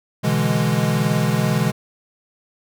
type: chord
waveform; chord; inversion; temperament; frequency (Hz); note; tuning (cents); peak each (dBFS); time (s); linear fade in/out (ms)
square; E dominant seventh; second; equal with one note detuned; 125.27 / 146.83 / 164.81 / 207.7; B2 / D3 / E3 / G#3; +25 / 0 / 0 / 0; -23; 0.23-1.72; 20
effects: none